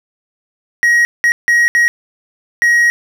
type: tone bursts at uneven times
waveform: triangle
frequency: 1894 Hz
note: A#6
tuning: 27 cents sharp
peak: -6 dBFS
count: 5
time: 0.83-1.05 / 1.24-1.32 / 1.48-1.68 / 1.75-1.88 / 2.62-2.9 s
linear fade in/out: 0 ms
effects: none